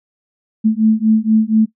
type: beating tone pair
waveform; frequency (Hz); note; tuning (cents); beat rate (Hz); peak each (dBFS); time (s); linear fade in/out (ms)
sine; 217 / 221.2; A3 / A3; -24 / +9; 4.2; -13; 0.64-1.66; 20
effects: noise-tail reverb RT60 0.1 s tail -18 dB re dry